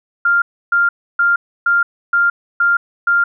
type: tone bursts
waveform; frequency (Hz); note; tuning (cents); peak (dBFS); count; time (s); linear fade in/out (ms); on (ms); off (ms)
sine; 1396.9; F6; 0; -10; 7; 0.25-3.24; 5; 170; 300
effects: none